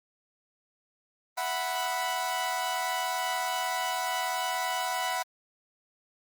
sawtooth chord, E suspended second, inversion none, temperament equal, 659.3 / 740 / 987.8 Hz, E5 / F#5 / B5, 0 / 0 / 0 cents, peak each -34 / -28 / -28 dBFS, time 1.37-5.23 s, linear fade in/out 10 ms, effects Opus 24 kbps

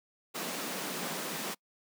pink high-pass noise, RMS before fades -37 dBFS, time 0.34-1.55 s, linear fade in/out 20 ms, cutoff 160 Hz, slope 96 dB/octave, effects noise-tail reverb RT60 0.1 s tail -26 dB re dry

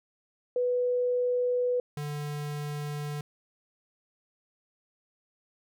sine / square tone pair in turn, 493.9 / 147.22 Hz, B4 / D3, 0 / +5 cents, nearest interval octave + major sixth, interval 2095 cents, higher first, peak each -24 / -33 dBFS, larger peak first, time 0.56-1.8 / 1.97-3.21 s, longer neither, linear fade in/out 2 ms, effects none

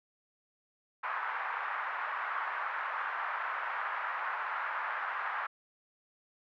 pink band-pass noise, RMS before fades -36 dBFS, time 1.03-5.47 s, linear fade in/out 10 ms, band 960 to 1700 Hz, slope 24 dB/octave, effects none

